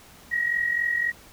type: tone with amplitude modulation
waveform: sine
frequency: 1900 Hz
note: A#6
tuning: 33 cents sharp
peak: -19 dBFS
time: 0.31-1.12 s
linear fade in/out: 20 ms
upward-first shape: sine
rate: 43.8 Hz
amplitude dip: 65%
effects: pink hiss -50 dBFS RMS until 1.32 s